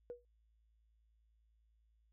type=tone with exponential decay; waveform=sine; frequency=483.5 Hz; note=B4; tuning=37 cents flat; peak=-39 dBFS; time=0.1-0.25 s; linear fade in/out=0 ms; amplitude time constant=31 ms; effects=tanh soft clip ceiling -36 dBFS + added 55 Hz sine -70 dBFS peak until 2.12 s